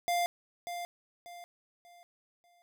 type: tone with echo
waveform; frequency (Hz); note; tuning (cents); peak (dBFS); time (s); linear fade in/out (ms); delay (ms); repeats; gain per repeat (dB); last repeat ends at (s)
square; 698.5; F5; 0; -28; 0.08-0.26; 0; 590; 4; -9; 2.62
effects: none